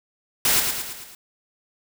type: noise with echo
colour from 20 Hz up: white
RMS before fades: -19 dBFS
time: 0.45-0.6 s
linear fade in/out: 2 ms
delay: 110 ms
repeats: 5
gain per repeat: -5 dB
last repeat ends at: 1.15 s
effects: none